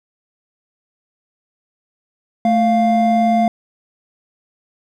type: tone pair together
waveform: triangle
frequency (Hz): 220 / 698.5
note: A3 / F5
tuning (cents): 0 / 0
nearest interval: octave + minor sixth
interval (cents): 2000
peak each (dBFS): -13 / -12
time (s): 2.45-3.48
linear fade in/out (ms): 2
effects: none